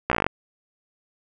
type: slowing click train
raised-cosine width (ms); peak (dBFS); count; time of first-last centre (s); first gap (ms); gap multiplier
0.5; -5; 10; 0.1-0.265; 15; 1.05
effects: none